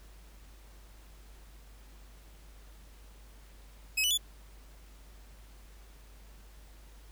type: tone with pitch steps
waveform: sawtooth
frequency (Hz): 2557 / 2971 / 3453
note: D#7 / F#7 / A7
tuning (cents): +47 / +6 / -33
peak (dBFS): -23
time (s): 3.97-4.177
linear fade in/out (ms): 10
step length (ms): 69
effects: added 50 Hz sine -51 dBFS peak until 7.11 s + pink hiss -60 dBFS RMS until 7.11 s